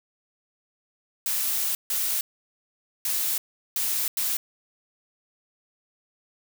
blue noise bursts at uneven times, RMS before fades -26 dBFS, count 5, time 1.26-1.75 / 1.9-2.21 / 3.05-3.38 / 3.76-4.08 / 4.17-4.37 s, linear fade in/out 2 ms, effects none

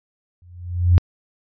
sine tone with exponential growth, 88.2 Hz, F2, 18 cents sharp, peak -6 dBFS, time 0.42-0.98 s, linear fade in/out 0 ms, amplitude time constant 120 ms, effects tanh soft clip ceiling -3 dBFS + resampled to 11025 Hz

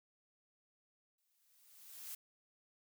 blue noise with exponential growth, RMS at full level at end -45 dBFS, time 1.18-2.15 s, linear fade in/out 5 ms, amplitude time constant 210 ms, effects none

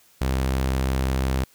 sawtooth tone, 65.7 Hz, C2, 8 cents sharp, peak -17 dBFS, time 0.21-1.44 s, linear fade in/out 5 ms, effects white hiss -57 dBFS RMS until 1.54 s

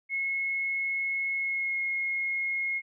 sine tone with pitch glide, 2177 to 2157 Hz, C#7 to C#7, -32 to -48 cents, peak -27 dBFS, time 0.09-2.82 s, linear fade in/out 50 ms, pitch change -16 cents, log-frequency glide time 1.34-1.8 s, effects none

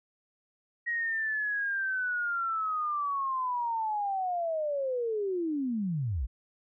sine linear sweep, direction down, 1899 to 49 Hz, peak -28 dBFS, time 0.86-6.27 s, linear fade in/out 20 ms, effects none

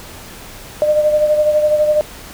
sine beating tone pair, 603 / 615 Hz, D5 / D#5, +46 / -20 cents, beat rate 12 Hz, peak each -11 / -20 dBFS, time 0.82-2.01 s, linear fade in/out 0 ms, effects pink hiss -35 dBFS RMS until 2.33 s

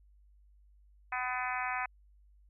harmonic tone with a mistuned harmonic, 251.4 Hz, B3, 31 cents sharp, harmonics 3 / 4 / 5 / 6 / 7 / 8 / 9 / 10, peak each -38 / -39 / -40 / -41 / -41 / -42 / -43 / -43 dBFS, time 1.12-1.86 s, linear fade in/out 5 ms, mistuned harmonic 8, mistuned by +20 cents, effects added 50 Hz sine -59 dBFS peak until 2.49 s

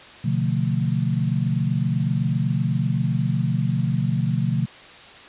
sine chord, B half-diminished seventh, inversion none, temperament equal with one note detuned, 126.58 / 146.83 / 174.61 / 220 Hz, B2 / D3 / F3 / A3, +43 / 0 / 0 / 0 cents, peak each -23 / -24 / -25 / -28 dBFS, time 0.24-4.66 s, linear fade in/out 10 ms, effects white hiss -43 dBFS RMS until 5.28 s + resampled to 8000 Hz

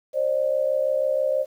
sine tone pair together, 534.8 / 601 Hz, C5 / D5, +38 / +40 cents, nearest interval major second, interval 202 cents, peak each -22 / -23 dBFS, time 0.13-1.46 s, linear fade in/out 50 ms, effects 9-bit

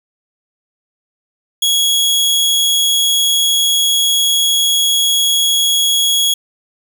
sawtooth tone, 3333 Hz, G#7, 5 cents sharp, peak -8 dBFS, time 1.62-6.34 s, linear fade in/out 5 ms, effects none

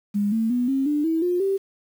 sine tone with pitch steps, 204.3 / 224.1 / 245.8 / 269.6 / 295.7 / 324.3 / 355.7 / 390.1 Hz, G#3 / A3 / B3 / C#4 / D4 / E4 / F4 / G4, -28 / +32 / -8 / -48 / +12 / -28 / +32 / -8 cents, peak -19 dBFS, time 0.14-1.58 s, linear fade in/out 20 ms, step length 180 ms, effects 8-bit

